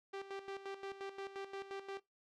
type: tone with tremolo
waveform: sawtooth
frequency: 392 Hz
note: G4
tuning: in tune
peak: -38 dBFS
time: 0.13-2 s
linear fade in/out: 10 ms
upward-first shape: square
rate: 5.7 Hz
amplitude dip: 70%
effects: noise-tail reverb RT60 0.2 s tail -21 dB re dry + low-pass 4000 Hz 12 dB/octave